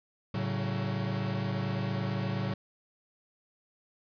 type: chord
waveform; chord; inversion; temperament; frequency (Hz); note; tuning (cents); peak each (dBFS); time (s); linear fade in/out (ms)
45% pulse; F# minor; first; equal with one note detuned; 110 / 138.59 / 188.23; A2 / C#3 / F#3; 0 / 0 / +30; -34 / -35 / -34; 0.34-2.54; 5
effects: resampled to 11025 Hz + 11-bit